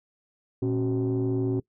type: tone cluster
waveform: sine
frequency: 118.2 / 273.9 / 376 Hz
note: A#2 / C#4 / F#4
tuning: +24 / -21 / +28 cents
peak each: -26 dBFS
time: 0.62-1.6 s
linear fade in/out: 5 ms
effects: noise-tail reverb RT60 0.1 s tail -23 dB re dry + tanh soft clip ceiling -19 dBFS